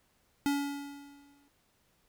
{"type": "tone with exponential decay", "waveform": "square", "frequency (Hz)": 283.5, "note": "C#4", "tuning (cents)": 39, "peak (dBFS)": -26, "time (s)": [0.46, 1.48], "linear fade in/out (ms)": 0, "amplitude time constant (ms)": 220, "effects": ["pink hiss -71 dBFS RMS until 2.08 s"]}